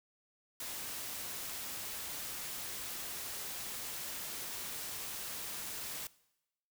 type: noise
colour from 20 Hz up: white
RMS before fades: -42 dBFS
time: 0.6-6.07 s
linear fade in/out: 2 ms
effects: noise-tail reverb RT60 0.9 s tail -21 dB re dry